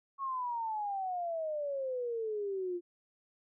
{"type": "exponential sweep", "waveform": "sine", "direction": "down", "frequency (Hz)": [1108.7, 344.8], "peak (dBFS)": -33, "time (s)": [0.18, 2.81], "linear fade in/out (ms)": 50, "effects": []}